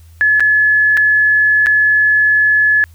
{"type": "tone with dropouts", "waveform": "sine", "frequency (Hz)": 1711, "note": "A6", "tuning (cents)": -49, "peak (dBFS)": -8, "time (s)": [0.21, 2.84], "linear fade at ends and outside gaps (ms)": 0, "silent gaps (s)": [[0.397, 0.405], [0.97, 0.974], [1.661, 1.668]], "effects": ["added 82 Hz sine -38 dBFS peak until 2.94 s", "white hiss -53 dBFS RMS until 2.94 s"]}